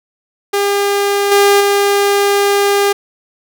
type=tone with level steps; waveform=sawtooth; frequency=402.8 Hz; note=G4; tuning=47 cents sharp; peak=-8 / -3 / -6 dBFS; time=0.53-2.93 s; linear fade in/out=10 ms; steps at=1.31 / 1.6 s; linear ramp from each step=10 ms; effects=none